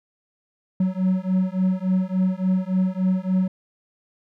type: beating tone pair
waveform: triangle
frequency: 184.7 / 188.2 Hz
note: F#3 / F#3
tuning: -3 / +30 cents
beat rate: 3.5 Hz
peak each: -20 dBFS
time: 0.8-3.48 s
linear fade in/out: 5 ms
effects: none